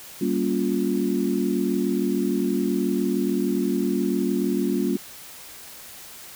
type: chord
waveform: sine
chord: G half-diminished seventh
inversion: none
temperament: just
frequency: 196 / 235.2 / 282.2 / 352.8 Hz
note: G3 / Bb3 / Db4 / F4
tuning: 0 / +16 / +31 / +18 cents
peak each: -26 dBFS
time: 0.21-4.97 s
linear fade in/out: 5 ms
effects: white hiss -42 dBFS RMS until 6.35 s